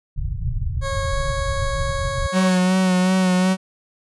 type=low-pass noise; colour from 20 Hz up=pink; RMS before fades=-24 dBFS; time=0.16-2.28 s; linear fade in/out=20 ms; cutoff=150 Hz; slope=96 dB/octave
type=tone with pitch glide; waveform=20% pulse; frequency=547 to 551.4 Hz; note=C#5 to C#5; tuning=-23 to -9 cents; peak=-19 dBFS; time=0.81-2.6 s; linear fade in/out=50 ms; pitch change=+14 cents; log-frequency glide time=1.05-1.13 s
type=tone with vibrato; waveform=45% pulse; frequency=185 Hz; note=F#3; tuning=in tune; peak=-15 dBFS; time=2.32-3.57 s; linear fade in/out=50 ms; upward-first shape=sine; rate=2.7 Hz; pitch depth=28 cents each way
effects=resampled to 24000 Hz